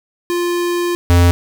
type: tone pair in turn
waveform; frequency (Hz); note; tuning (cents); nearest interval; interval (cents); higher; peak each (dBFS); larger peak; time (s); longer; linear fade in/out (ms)
square; 349.2 / 87.3; F4 / F2; 0 / 0; 2 octaves; 2400; first; -16 / -8; second; 0.3-0.95 / 1.1-1.31; first; 0
effects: none